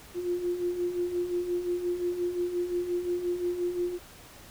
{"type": "beating tone pair", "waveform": "sine", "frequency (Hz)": [348.6, 354.3], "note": ["F4", "F4"], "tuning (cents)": [-3, 25], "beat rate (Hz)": 5.7, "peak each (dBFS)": [-35, -28], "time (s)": [0.14, 3.99], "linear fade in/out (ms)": 50, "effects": ["pink hiss -50 dBFS RMS until 4.5 s"]}